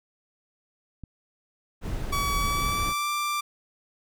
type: click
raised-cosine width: 5 ms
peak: -27 dBFS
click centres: 1.037 s
type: noise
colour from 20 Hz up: brown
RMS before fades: -30 dBFS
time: 1.81-2.94 s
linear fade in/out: 50 ms
type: tone with pitch glide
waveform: sawtooth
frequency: 1137 to 1179.8 Hz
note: C#6 to D6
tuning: +44 to +8 cents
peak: -22 dBFS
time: 2.12-3.41 s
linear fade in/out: 10 ms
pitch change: +64 cents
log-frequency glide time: 2.37-3.1 s
effects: none